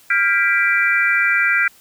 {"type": "chord", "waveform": "sine", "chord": "G dominant seventh", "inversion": "third", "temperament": "equal with one note detuned", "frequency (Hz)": [1396.9, 1603.7, 1975.5, 2349], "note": ["F6", "G6", "B6", "D7"], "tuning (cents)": [0, 39, 0, 0], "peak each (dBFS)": -19, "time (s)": [0.1, 1.68], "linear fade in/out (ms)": 5, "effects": ["white hiss -50 dBFS RMS until 1.8 s"]}